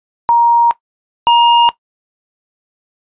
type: tone pair in turn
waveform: sine / square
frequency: 940 / 943.8 Hz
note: A#5 / A#5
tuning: +14 / +21 cents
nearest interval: unison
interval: 7 cents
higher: second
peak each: -6 dBFS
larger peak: neither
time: 0.29-0.71 / 1.27-1.69 s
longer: neither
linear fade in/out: 0 ms
effects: noise-tail reverb RT60 0.1 s tail -17 dB re dry + resampled to 8000 Hz